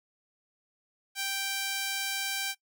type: tone with high-pass filter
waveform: sawtooth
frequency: 784 Hz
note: G5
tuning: in tune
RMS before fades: -33 dBFS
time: 1.15-2.55 s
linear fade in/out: 50 ms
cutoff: 2000 Hz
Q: 0.67
effects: noise-tail reverb RT60 0.1 s tail -20 dB re dry